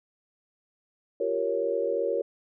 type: chord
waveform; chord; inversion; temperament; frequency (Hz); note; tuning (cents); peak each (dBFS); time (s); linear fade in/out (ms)
sine; G half-diminished seventh; third; equal; 349.2 / 392 / 466.2 / 554.4; F4 / G4 / Bb4 / Db5; 0 / 0 / 0 / 0; -34 / -32 / -28 / -29; 1.2-2.22; 5
effects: none